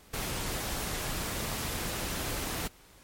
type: noise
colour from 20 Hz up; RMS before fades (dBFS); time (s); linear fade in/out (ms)
pink; -34; 0.13-2.68; 10
effects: pink hiss -57 dBFS RMS until 3.03 s + MP3 64 kbps